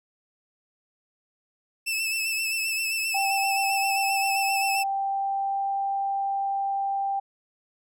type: tone with vibrato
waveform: sawtooth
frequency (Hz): 2637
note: E7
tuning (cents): 0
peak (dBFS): -22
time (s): 1.86-4.84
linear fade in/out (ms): 20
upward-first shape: sine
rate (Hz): 7.6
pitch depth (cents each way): 36
type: tone with pitch glide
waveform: sine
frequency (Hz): 784 to 789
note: G5 to G5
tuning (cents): 0 to +11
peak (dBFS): -24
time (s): 3.14-7.2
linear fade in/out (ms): 10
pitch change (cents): +11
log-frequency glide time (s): 4.73-5.71
effects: none